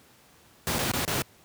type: noise with dropouts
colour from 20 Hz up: pink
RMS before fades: -27 dBFS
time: 0.67-1.22 s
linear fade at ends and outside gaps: 0 ms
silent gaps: 0.785-0.79 / 0.916-0.936 / 1.05-1.078 s
effects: pink hiss -57 dBFS RMS until 1.44 s + high-pass 80 Hz 12 dB/octave